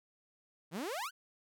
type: exponential sweep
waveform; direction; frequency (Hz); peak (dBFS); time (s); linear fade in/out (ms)
sawtooth; up; 146.4 to 1600; -33; 0.71-1.11; 50
effects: none